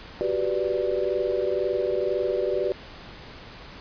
sine chord, G major seventh, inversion third, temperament equal, 370 / 392 / 493.9 / 587.3 Hz, F#4 / G4 / B4 / D5, 0 / 0 / 0 / 0 cents, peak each -28 dBFS, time 0.21-2.72 s, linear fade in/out 0 ms, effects pink hiss -43 dBFS RMS until 3.8 s + resampled to 11025 Hz

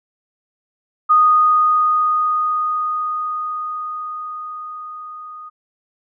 sine tone with level ramp, 1238 Hz, D#6, 9 cents flat, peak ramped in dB -8 to -32 dBFS, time 1.09-5.5 s, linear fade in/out 20 ms, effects none

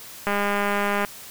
click train, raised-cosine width 0.5 ms, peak -9 dBFS, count 159, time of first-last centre 0.27-1.048 s, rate 203 Hz, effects white hiss -41 dBFS RMS until 1.3 s

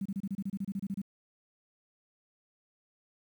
sine tone bursts, 196 Hz, G3, in tune, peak -31 dBFS, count 14, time 0.01-1.017 s, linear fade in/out 5 ms, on 45 ms, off 29 ms, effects 10-bit

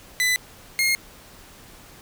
sawtooth tone pair in turn, 2000 / 2141 Hz, B6 / C7, +21 / +39 cents, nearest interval minor second, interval 118 cents, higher second, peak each -15 dBFS, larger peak neither, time 0.2-0.36 / 0.79-0.95 s, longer neither, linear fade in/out 0 ms, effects pink hiss -47 dBFS RMS until 2.01 s

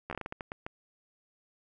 slowing click train, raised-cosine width 0.5 ms, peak -22 dBFS, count 11, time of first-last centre 0.1-0.665 s, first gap 12 ms, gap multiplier 1.32, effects none

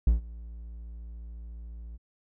triangle tone with ADSR envelope, 57.1 Hz, A#1, 35 cents flat, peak -14 dBFS, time 0.07-1.98 s, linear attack 4 ms, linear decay 130 ms, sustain -23 dB, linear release 26 ms, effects none

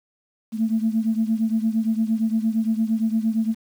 sine beating tone pair, 220 / 228.7 Hz, A3 / A#3, 0 / -33 cents, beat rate 8.7 Hz, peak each -20 / -23 dBFS, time 0.52-3.55 s, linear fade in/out 50 ms, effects tanh soft clip ceiling -11 dBFS + 8-bit

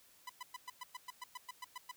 sawtooth tone bursts, 998 Hz, B5, 18 cents sharp, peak -39 dBFS, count 13, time 0.27-1.915 s, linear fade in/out 5 ms, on 25 ms, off 110 ms, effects white hiss -65 dBFS RMS until 1.96 s

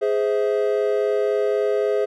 triangle chord, Ab augmented, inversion none, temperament just, 415.3 / 519.1 / 648.9 Hz, Ab4 / C5 / E5, 0 / -14 / -27 cents, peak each -18 / -22 / -24 dBFS, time 0.01-2.06 s, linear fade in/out 20 ms, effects none

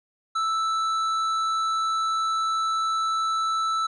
triangle tone with tanh clipping, 1318.5 Hz, E6, in tune, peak -24 dBFS, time 0.35-3.87 s, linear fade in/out 10 ms, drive 14 dB, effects resampled to 22050 Hz

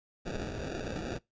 blue noise with sample-and-hold, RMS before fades -37 dBFS, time 0.25-1.19 s, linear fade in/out 20 ms, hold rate 1050 Hz, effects noise-tail reverb RT60 0.2 s tail -23 dB re dry + resampled to 16000 Hz

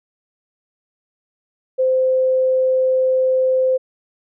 sine tone, 518 Hz, C5, 17 cents flat, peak -13 dBFS, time 1.78-3.78 s, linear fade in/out 20 ms, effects none

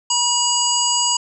harmonic tone, 966 Hz, B5, 39 cents flat, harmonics 1 / 3 / 5 / 7 / 8, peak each -22 / -22 / -22 / -22 / -22 dBFS, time 0.1-1.17 s, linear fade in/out 5 ms, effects none

